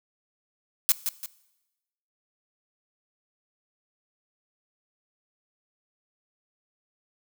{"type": "noise with echo", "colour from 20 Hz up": "blue", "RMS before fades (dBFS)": -19, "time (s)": [0.89, 0.92], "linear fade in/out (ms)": 0, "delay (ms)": 170, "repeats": 2, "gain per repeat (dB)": -8, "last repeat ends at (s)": 1.26, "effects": ["noise-tail reverb RT60 1.0 s tail -19 dB re dry"]}